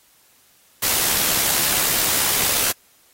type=noise with amplitude modulation; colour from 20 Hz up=white; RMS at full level=-18 dBFS; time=0.82-2.72 s; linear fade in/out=10 ms; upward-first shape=sine; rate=68.8 Hz; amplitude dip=35%; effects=white hiss -56 dBFS RMS until 3.13 s + AAC 48 kbps